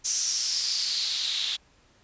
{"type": "noise with band-pass filter sweep", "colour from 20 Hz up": "white", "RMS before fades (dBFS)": -28, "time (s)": [0.04, 1.57], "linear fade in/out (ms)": 20, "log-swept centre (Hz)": [6200, 3500], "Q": 5.3, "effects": ["pink hiss -61 dBFS RMS until 2.03 s", "resampled to 16000 Hz"]}